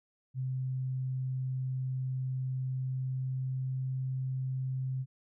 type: tone with pitch glide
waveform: sine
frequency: 130 to 130.75 Hz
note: C3 to C3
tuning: -11 to -1 cents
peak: -31 dBFS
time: 0.34-5.06 s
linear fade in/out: 50 ms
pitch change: +10 cents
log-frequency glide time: 2.63-3.94 s
effects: none